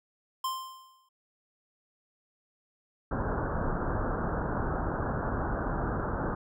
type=tone with exponential decay; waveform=square; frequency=1046.5 Hz; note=C6; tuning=in tune; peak=-28 dBFS; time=0.44-1.09 s; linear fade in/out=5 ms; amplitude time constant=140 ms
type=low-pass noise; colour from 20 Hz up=pink; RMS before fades=-31 dBFS; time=3.11-6.35 s; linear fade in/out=5 ms; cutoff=1600 Hz; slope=96 dB/octave
effects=none